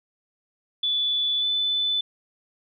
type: tone with pitch glide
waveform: sine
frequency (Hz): 3463 to 3503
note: A7 to A7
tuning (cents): -28 to -8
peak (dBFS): -21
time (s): 0.83-2.01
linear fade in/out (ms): 5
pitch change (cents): +20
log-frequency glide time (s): 1.39-1.45
effects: none